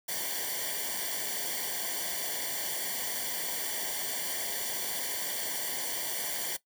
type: noise with comb filter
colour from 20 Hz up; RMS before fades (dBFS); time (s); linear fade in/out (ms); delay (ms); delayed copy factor
white; -34; 0.08-6.57; 10; 0.77; -0.9
effects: noise-tail reverb RT60 0.1 s tail -17 dB re dry